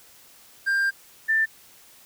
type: tone pair in turn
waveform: triangle / sine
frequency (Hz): 1592 / 1779.2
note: G6 / A6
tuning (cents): +26 / +19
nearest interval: major second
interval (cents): 193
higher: second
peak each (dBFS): -18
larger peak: neither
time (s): 0.66-0.91 / 1.28-1.46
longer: first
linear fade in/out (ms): 20
effects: white hiss -52 dBFS RMS until 2.05 s